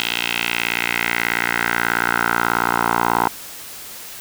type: tone with band-pass filter sweep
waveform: 10% pulse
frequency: 58.4 Hz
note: A#1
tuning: 4 cents sharp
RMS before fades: -20 dBFS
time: 0-3.28 s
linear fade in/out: 0 ms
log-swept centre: 3100 to 1000 Hz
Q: 2.9
effects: white hiss -35 dBFS RMS until 4.2 s